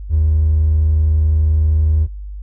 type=tone with hard clipping; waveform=sine; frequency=77.78 Hz; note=D#2; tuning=in tune; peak=-11 dBFS; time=0.09-2.08 s; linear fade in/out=50 ms; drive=1 dB; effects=added 50 Hz sine -26 dBFS peak until 2.42 s